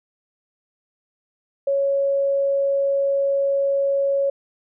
sine tone, 554.4 Hz, C#5, in tune, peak -17 dBFS, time 1.67-4.3 s, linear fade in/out 5 ms, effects none

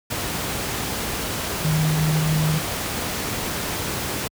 sine tone in noise, 155.56 Hz, D#3, in tune, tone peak -18 dBFS, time 1.64-2.59 s, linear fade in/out 10 ms, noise pink, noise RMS -26 dBFS, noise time 0.1-4.28 s, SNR +5 dB, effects high-pass 60 Hz 12 dB/octave

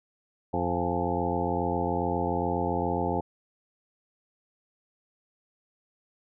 harmonic tone with a mistuned harmonic, 87.31 Hz, F2, in tune, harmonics 1 / 2 / 3 / 4 / 5 / 6 / 8 / 9 / 10, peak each -34 / -34 / -34 / -34 / -34 / -34 / -34 / -34 / -34 dBFS, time 0.53-3.21 s, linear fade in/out 10 ms, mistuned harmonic 9, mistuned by +54 cents, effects none

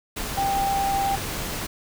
sine tone in noise, 789 Hz, G5, 11 cents sharp, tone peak -21 dBFS, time 0.37-1.16 s, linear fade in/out 10 ms, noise pink, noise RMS -30 dBFS, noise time 0.16-1.67 s, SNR +6 dB, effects none

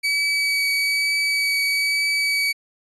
30% pulse tone with vibrato, 2279 Hz, C#7, 47 cents sharp, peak -16 dBFS, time 0.03-2.53 s, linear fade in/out 20 ms, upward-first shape triangle, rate 1.1 Hz, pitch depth 10 cents each way, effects resampled to 24000 Hz

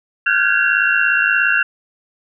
sine tone cluster, 1402 / 1504 / 1561 / 1667 / 2738 Hz, F6 / F#6 / G6 / G#6 / F7, +6 / +28 / -8 / +6 / -35 cents, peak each -19 dBFS, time 0.26-1.63 s, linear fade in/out 5 ms, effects none

